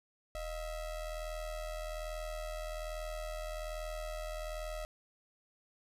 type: ring-modulated tone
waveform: square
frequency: 329.6 Hz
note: E4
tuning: in tune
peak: -36 dBFS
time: 0.35-4.85 s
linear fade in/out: 0 ms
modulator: 289 Hz
effects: resampled to 32000 Hz + 12-bit